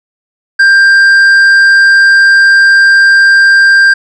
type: tone with tanh clipping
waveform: triangle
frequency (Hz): 1588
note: G6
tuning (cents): +22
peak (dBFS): -3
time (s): 0.59-3.94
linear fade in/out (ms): 10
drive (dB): 10
effects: none